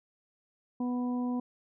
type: harmonic tone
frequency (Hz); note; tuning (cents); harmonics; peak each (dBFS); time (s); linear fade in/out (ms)
246.9; B3; 0; 1 / 2 / 3 / 4; -29 / -43 / -44 / -44; 0.8-1.4; 5
effects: none